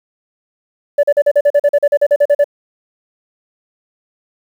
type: tone bursts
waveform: sine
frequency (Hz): 578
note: D5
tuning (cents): -28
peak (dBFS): -4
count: 16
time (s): 0.98-2.443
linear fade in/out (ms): 10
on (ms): 53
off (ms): 41
effects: tanh soft clip ceiling -6 dBFS + 7-bit